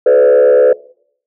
sine tone with frequency modulation, 504 Hz, B4, 35 cents sharp, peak -3 dBFS, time 0.06-0.73 s, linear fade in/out 5 ms, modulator 70.7 Hz, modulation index 0.96, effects noise-tail reverb RT60 0.6 s tail -22 dB re dry + tanh soft clip ceiling -3 dBFS

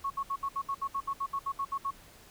sine tone bursts, 1103 Hz, C#6, 9 cents flat, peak -29 dBFS, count 15, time 0.04-1.909 s, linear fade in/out 10 ms, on 63 ms, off 66 ms, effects pink hiss -55 dBFS RMS until 2.3 s

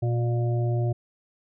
harmonic tone with a mistuned harmonic, 119.5 Hz, A#2, 43 cents sharp, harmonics 1 / 3 / 5 / 6, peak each -22 / -32 / -36 / -38 dBFS, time 0.02-0.93 s, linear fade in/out 10 ms, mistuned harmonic 6, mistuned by -22 cents, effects none

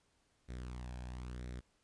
sawtooth tone with flanger, 61.74 Hz, B1, in tune, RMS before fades -45 dBFS, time 0.48-1.61 s, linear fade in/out 20 ms, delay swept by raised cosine 0.51 to 1.24 ms, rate 1 Hz, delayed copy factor +0.55, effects pink hiss -75 dBFS RMS until 1.83 s + resampled to 22050 Hz

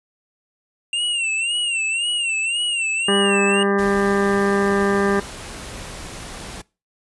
square tone with vibrato, 2761 Hz, F7, 20 cents flat, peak -20 dBFS, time 0.93-3.63 s, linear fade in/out 2 ms, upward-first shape sine, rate 1.9 Hz, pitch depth 98 cents each way
harmonic tone, 199.2 Hz, G3, 28 cents sharp, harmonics 1 / 2 / 3 / 4 / 5 / 6 / 8 / 9 / 10, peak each -21 / -19 / -29 / -29 / -32 / -26 / -28 / -29 / -38 dBFS, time 3.08-5.2 s, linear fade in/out 5 ms
pink noise, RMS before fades -34 dBFS, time 3.78-6.62 s, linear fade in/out 10 ms
effects noise-tail reverb RT60 0.3 s tail -23 dB re dry + resampled to 24000 Hz

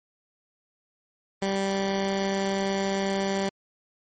15% pulse tone, 195.3 Hz, G3, 6 cents flat, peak -18 dBFS, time 1.42-3.49 s, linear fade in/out 2 ms, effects MP3 32 kbps

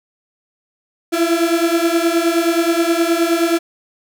35% pulse beating tone pair, 331.2 / 340.7 Hz, E4 / F4, +8 / -43 cents, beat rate 9.5 Hz, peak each -15 dBFS, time 1.12-3.59 s, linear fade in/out 20 ms, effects none

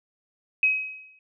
sine tone with exponential decay, 2541 Hz, D#7, 36 cents sharp, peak -15 dBFS, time 0.63-1.19 s, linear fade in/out 2 ms, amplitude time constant 120 ms, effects none

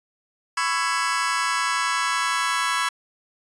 sawtooth chord, C# minor seventh, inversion third, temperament just, 997.9 / 1108.7 / 1330.5 / 1663.1 Hz, B5 / C#6 / E6 / G#6, +18 / 0 / +16 / +2 cents, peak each -23 dBFS, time 0.57-2.89 s, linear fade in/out 5 ms, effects resampled to 22050 Hz

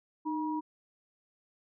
sine tone pair together, 307.4 / 960 Hz, D#4 / B5, -21 / -49 cents, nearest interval octave + minor sixth, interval 1972 cents, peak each -32 / -35 dBFS, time 0.25-0.61 s, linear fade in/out 20 ms, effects none

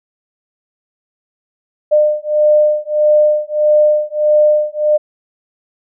sine beating tone pair, 602 / 603.6 Hz, D5 / D5, +43 / +47 cents, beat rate 1.6 Hz, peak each -12 dBFS, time 1.91-4.98 s, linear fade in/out 20 ms, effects none

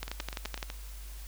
two click trains, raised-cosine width 0.2 ms, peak -17 / -21 dBFS, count 8 / 6, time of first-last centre 0.03-0.628 / 0.08-0.701 s, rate 11.7 / 8.05 Hz, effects added 50 Hz sine -41 dBFS peak until 1.27 s + white hiss -52 dBFS RMS until 1.27 s

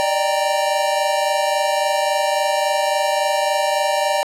square chord, Eb major seventh, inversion third, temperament equal with one note detuned, 587.3 / 610.9 / 784 / 932.3 Hz, D5 / Eb5 / G5 / Bb5, 0 / -32 / 0 / 0 cents, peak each -22 / -25 / -22 / -24 dBFS, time 0-4.23 s, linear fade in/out 0 ms, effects low-pass 11000 Hz 12 dB/octave

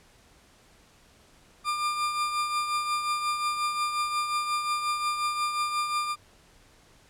40% pulse tone with tremolo, 1200 Hz, D6, 37 cents sharp, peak -23 dBFS, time 1.64-6.16 s, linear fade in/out 50 ms, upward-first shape triangle, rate 5.6 Hz, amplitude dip 55%, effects pink hiss -58 dBFS RMS until 7.09 s + low-pass 10000 Hz 12 dB/octave

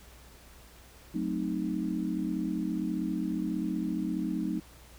sine chord, F# diminished seventh, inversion none, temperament equal, 185 / 220 / 261.6 / 311.1 Hz, F#3 / A3 / C4 / Eb4, 0 / 0 / 0 / 0 cents, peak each -34 / -35 / -36 / -33 dBFS, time 1.14-4.6 s, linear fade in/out 10 ms, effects added 60 Hz sine -54 dBFS peak until 4.98 s + pink hiss -55 dBFS RMS until 4.98 s

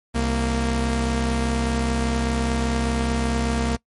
sawtooth tone pair together, 65 / 231.6 Hz, C2 / A#3, -11 / -11 cents, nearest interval octave + minor seventh, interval 2200 cents, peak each -19 dBFS, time 0.14-3.77 s, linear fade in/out 20 ms, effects noise-tail reverb RT60 0.1 s tail -22 dB re dry + MP3 48 kbps

